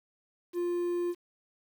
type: tone with quantisation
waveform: triangle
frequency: 350 Hz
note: F4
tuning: 4 cents sharp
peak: -26 dBFS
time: 0.53-1.15 s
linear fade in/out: 50 ms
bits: 9
effects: none